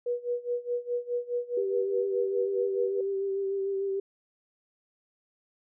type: tone with tremolo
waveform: sine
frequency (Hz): 484.9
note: B4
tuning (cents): -32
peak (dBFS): -25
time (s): 0.06-3.01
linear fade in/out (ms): 5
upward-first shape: sine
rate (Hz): 4.8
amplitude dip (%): 90
type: tone with vibrato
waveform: sine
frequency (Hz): 391.7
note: G4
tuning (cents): -1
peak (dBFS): -27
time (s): 1.57-4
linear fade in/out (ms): 5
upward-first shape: sine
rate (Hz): 6.7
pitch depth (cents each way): 22
effects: none